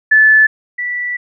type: tone pair in turn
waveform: sine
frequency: 1739 / 1961.8 Hz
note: A6 / B6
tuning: -21 / -12 cents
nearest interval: major second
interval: 209 cents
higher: second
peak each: -5 / -17 dBFS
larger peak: first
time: 0.11-0.47 / 0.78-1.17 s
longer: second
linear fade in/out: 10 ms
effects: none